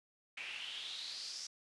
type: noise with band-pass filter sweep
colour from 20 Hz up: pink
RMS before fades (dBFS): -45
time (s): 0.37-1.47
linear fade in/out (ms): 5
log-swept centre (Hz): 2400 to 5600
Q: 5.7
effects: resampled to 24000 Hz